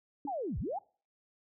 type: tone with exponential decay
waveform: sine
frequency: 287 Hz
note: D4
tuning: 40 cents flat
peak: -32 dBFS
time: 0.25-0.34 s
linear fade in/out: 2 ms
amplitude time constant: 18 ms
type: linear two-way sweep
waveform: sine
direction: down then up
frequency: 870 to 41.2 to 870 Hz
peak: -33 dBFS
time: 0.27-0.79 s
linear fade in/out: 10 ms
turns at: 0.59 s
effects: noise-tail reverb RT60 0.4 s tail -24 dB re dry